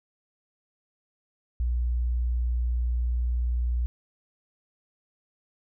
sine tone, 60.2 Hz, B1, 44 cents flat, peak -23 dBFS, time 1.6-3.86 s, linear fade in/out 0 ms, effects none

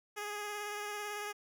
10% pulse tone with vibrato, 415.3 Hz, G#4, in tune, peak -30 dBFS, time 0.16-1.33 s, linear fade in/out 20 ms, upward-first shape sine, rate 18 Hz, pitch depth 19 cents each way, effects none

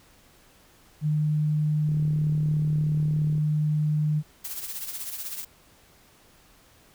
sine tone, 151.8 Hz, D#3, 42 cents flat, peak -21 dBFS, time 1.01-4.23 s, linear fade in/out 50 ms
click train, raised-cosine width 3 ms, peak -29 dBFS, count 56, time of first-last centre 1.89-3.381 s, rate 36.9 Hz
blue noise with tremolo, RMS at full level -32 dBFS, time 4.44-5.45 s, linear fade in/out 10 ms, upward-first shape triangle, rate 16 Hz, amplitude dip 65%
effects pink hiss -57 dBFS RMS until 6.94 s

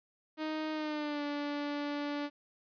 sawtooth tone with pitch glide, 311.1 to 290.3 Hz, D#4 to D4, 0 to -20 cents, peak -30 dBFS, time 0.37-2.3 s, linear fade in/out 50 ms, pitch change -120 cents, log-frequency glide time 0.72-1.23 s, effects resampled to 11025 Hz + 11-bit

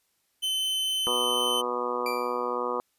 45% pulse tone, 3056 Hz, G7, 45 cents flat, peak -25 dBFS, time 0.42-1.62 s, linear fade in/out 20 ms
harmonic tone, 122.6 Hz, B2, 12 cents flat, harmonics 2 / 3 / 4 / 5 / 6 / 7 / 8 / 9 / 10, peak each -40 / -35 / -31 / -42 / -40 / -41 / -34 / -35 / -34 dBFS, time 1.07-2.8 s, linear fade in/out 0 ms
30% pulse tone with exponential decay, 2349 Hz, D7, in tune, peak -27 dBFS, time 2.06-2.57 s, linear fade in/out 2 ms, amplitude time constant 110 ms
effects white hiss -72 dBFS RMS until 2.98 s + resampled to 32000 Hz

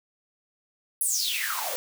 white noise with high-pass filter sweep, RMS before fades -28 dBFS, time 1.01-1.76 s, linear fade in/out 0 ms, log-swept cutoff 11000 to 470 Hz, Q 8.4, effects none

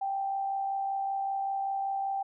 sine tone with amplitude modulation, 784 Hz, G5, in tune, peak -27 dBFS, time 0.01-2.23 s, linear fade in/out 10 ms, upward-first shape sine, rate 65.2 Hz, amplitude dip 35%, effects none

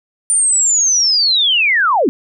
sine linear sweep, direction down, 9190 to 218 Hz, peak -10 dBFS, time 0.3-2.09 s, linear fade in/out 0 ms, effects none

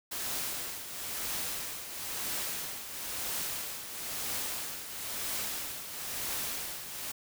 white noise with tremolo, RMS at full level -34 dBFS, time 0.11-7.12 s, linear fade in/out 10 ms, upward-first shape triangle, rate 1 Hz, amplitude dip 65%, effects none

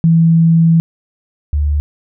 sine tone pair in turn, 164.81 / 73.41 Hz, E3 / D2, 0 / 0 cents, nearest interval octave + major second, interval 1400 cents, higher first, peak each -6 / -11 dBFS, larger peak first, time 0.04-0.8 / 1.53-1.8 s, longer first, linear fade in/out 0 ms, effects none

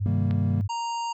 sine tone with vibrato, 100 Hz, G2, 35 cents sharp, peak -23 dBFS, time 0-0.68 s, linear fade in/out 20 ms, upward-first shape triangle, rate 15 Hz, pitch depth 16 cents each way
triangle chord, C minor seventh, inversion none, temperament equal, 130.81 / 155.56 / 196 / 233.1 Hz, C3 / Eb3 / G3 / Bb3, 0 / 0 / 0 / 0 cents, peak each -28 dBFS, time 0.06-0.61 s, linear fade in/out 0 ms
click, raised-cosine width 0.3 ms, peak -23 dBFS, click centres 0.31 s
harmonic tone, 932.3 Hz, A#5, in tune, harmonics 1 / 3 / 5 / 7 / 8, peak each -27 / -39 / -43 / -45 / -47 dBFS, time 0.69-1.13 s, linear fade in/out 10 ms
effects none

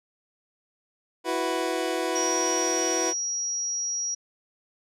25% pulse chord, E suspended second, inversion none, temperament equal, 329.6 / 370 / 493.9 Hz, E4 / F#4 / B4, 0 / 0 / 0 cents, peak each -26 dBFS, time 1.24-3.14 s, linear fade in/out 50 ms
sine tone, 5700 Hz, F8, 34 cents sharp, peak -26 dBFS, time 2.15-4.15 s, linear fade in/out 10 ms
effects low-pass 11000 Hz 12 dB/octave

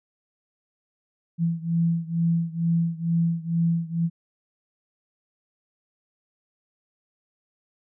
sine beating tone pair, 166.6 / 168.8 Hz, E3 / E3, +19 / +41 cents, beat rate 2.2 Hz, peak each -23 / -25 dBFS, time 1.38-4.1 s, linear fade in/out 50 ms, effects none

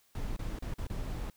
brown noise with dropouts, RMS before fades -36 dBFS, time 0.15-1.3 s, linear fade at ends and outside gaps 2 ms, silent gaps 0.365-0.391 / 0.589-0.623 / 0.74-0.784 / 0.869-0.899 s, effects white hiss -68 dBFS RMS until 1.36 s

